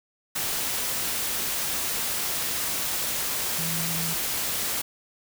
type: tone in noise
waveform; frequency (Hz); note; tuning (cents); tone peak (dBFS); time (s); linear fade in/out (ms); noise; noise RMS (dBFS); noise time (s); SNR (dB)
sine; 164.81; E3; 0; -32; 3.58-4.14; 10; white; -28; 0.35-4.82; -7
effects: none